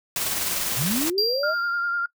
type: noise with tremolo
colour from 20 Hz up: white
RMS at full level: -25 dBFS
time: 0.16-1.1 s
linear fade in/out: 2 ms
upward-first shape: square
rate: 20 Hz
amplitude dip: 25%
type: linear sweep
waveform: sine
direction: up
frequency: 104.3 to 659.3 Hz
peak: -23 dBFS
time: 0.76-1.55 s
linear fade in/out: 50 ms
type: tone with exponential decay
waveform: triangle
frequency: 4744 Hz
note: D8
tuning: 17 cents sharp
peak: -17 dBFS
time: 1.18-2.06 s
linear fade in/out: 1 ms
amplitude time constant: 190 ms
type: tone with vibrato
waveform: sine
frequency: 1398 Hz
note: F6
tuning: 1 cent sharp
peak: -22 dBFS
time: 1.43-2.06 s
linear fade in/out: 5 ms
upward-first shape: sine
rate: 10 Hz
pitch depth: 22 cents each way
effects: noise-tail reverb RT60 0.1 s tail -22 dB re dry